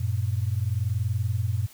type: tone pair together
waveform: sine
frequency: 94.5 / 115.18 Hz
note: F#2 / A#2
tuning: +37 / -20 cents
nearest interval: minor third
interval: 343 cents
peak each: -26 dBFS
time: 0-1.67 s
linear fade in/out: 10 ms
effects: white hiss -51 dBFS RMS until 1.73 s